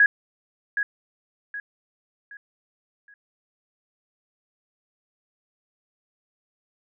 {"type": "tone with echo", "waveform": "sine", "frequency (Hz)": 1661.2, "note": "G#6", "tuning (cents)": 0, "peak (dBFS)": -12, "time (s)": [0, 0.06], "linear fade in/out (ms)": 2, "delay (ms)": 770, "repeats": 4, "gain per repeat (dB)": -9, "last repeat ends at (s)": 3.14, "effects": []}